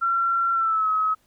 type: tone with pitch glide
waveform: sine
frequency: 1363 to 1279.1 Hz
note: F6 to D#6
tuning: -43 to +47 cents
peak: -19 dBFS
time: 0.01-1.15 s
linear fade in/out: 20 ms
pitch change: -110 cents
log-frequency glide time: 0.53-0.89 s
effects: pink hiss -64 dBFS RMS until 1.26 s

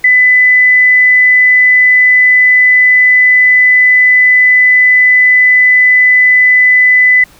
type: tone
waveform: sine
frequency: 2002 Hz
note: B6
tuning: 23 cents sharp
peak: -3 dBFS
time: 0.04-7.24 s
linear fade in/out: 5 ms
effects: pink hiss -42 dBFS RMS until 7.39 s

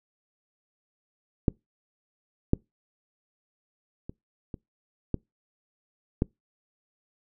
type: clicks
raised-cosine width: 3 ms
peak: -8 / -7 / -24 / -23 / -13 / -10 dBFS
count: 6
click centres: 1.482 / 2.534 / 4.095 / 4.542 / 5.143 / 6.221 s
effects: noise-tail reverb RT60 0.2 s tail -26 dB re dry

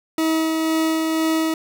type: tone with tremolo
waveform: 40% pulse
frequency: 320.2 Hz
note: D#4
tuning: 50 cents sharp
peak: -16 dBFS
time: 0.18-1.54 s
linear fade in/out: 2 ms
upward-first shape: sine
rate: 2 Hz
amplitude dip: 25%
effects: none

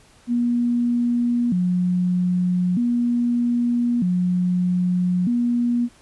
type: tone with vibrato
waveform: sine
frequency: 207.7 Hz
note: G#3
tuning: in tune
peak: -17 dBFS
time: 0.27-5.89 s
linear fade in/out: 50 ms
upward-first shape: square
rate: 0.4 Hz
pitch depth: 250 cents each way
effects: pink hiss -53 dBFS RMS until 6.01 s + resampled to 24000 Hz

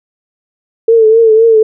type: tone with vibrato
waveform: sine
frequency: 447.1 Hz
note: A4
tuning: 28 cents sharp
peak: -3 dBFS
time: 0.88-1.63 s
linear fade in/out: 5 ms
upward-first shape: triangle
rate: 3.9 Hz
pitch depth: 63 cents each way
effects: none

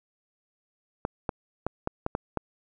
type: clicks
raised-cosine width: 1 ms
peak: -13 dBFS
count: 7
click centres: 1.051 / 1.292 / 1.666 / 1.874 / 2.064 / 2.151 / 2.373 s
effects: none

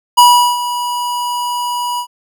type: tone with ADSR envelope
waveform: square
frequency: 973 Hz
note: B5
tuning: 26 cents flat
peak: -3 dBFS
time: 0.17-2.07 s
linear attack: 16 ms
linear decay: 380 ms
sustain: -14 dB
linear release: 80 ms
effects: none

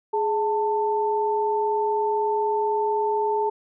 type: tone pair together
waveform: sine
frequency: 419.1 / 888 Hz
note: G#4 / A5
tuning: +16 / +16 cents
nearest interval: octave + minor second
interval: 1300 cents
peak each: -23 dBFS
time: 0.13-3.5 s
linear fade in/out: 10 ms
effects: none

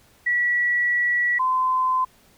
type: tone pair in turn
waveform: sine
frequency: 1940 / 1027.7 Hz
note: B6 / C6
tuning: -31 / -31 cents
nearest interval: major seventh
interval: 1100 cents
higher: first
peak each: -18 dBFS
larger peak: neither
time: 0.26-1.39 / 1.39-2.05 s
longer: first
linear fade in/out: 10 ms
effects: pink hiss -56 dBFS RMS until 2.37 s

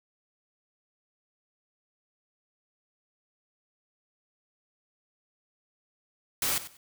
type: noise with echo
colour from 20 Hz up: white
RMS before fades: -28 dBFS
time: 6.42-6.58 s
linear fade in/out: 2 ms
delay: 95 ms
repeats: 2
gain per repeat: -14 dB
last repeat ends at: 6.77 s
effects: none

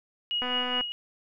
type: tone with tremolo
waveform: sine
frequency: 2892 Hz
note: F#7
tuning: 40 cents flat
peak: -25 dBFS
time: 0.31-0.92 s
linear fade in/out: 0 ms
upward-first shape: sine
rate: 4.8 Hz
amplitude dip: 60%
type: click train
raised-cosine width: 0.5 ms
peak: -19 dBFS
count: 98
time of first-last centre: 0.42-0.81 s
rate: 249 Hz
effects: none

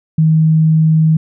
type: tone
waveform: sine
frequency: 158.4 Hz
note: D#3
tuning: 31 cents sharp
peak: -7 dBFS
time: 0.18-1.17 s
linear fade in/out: 5 ms
effects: none

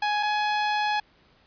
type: tone pair in turn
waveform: sawtooth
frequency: 835 / 840.3 Hz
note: G#5 / G#5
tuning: +9 / +20 cents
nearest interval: unison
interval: 11 cents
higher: second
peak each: -19 dBFS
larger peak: neither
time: 0.02-0.23 / 0.23-1 s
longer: second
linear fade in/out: 5 ms
effects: pink hiss -60 dBFS RMS until 1.46 s + resampled to 11025 Hz

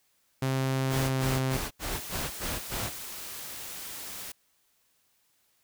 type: tone with pitch glide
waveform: sawtooth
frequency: 132.7 to 131.48 Hz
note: C3 to C3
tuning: +25 to +9 cents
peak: -22 dBFS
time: 0.42-1.57 s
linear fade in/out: 5 ms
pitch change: -16 cents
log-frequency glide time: 1.08-1.22 s
type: noise bursts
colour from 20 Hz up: pink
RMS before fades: -33 dBFS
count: 7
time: 0.89-2.91 s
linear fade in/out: 50 ms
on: 220 ms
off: 80 ms
type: noise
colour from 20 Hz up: white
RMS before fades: -40 dBFS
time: 1.92-4.32 s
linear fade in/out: 5 ms
effects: white hiss -70 dBFS RMS until 5.63 s

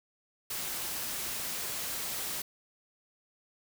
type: noise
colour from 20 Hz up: white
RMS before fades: -36 dBFS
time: 0.5-2.42 s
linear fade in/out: 5 ms
effects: none

